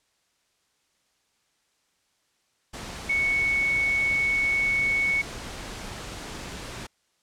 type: tone in noise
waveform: sine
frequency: 2217 Hz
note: C#7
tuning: in tune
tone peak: -21 dBFS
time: 3.09-5.22 s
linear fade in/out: 10 ms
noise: pink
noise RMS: -37 dBFS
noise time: 2.73-6.87 s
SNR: +13 dB
effects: white hiss -70 dBFS RMS until 7.22 s + low-pass 8000 Hz 12 dB/octave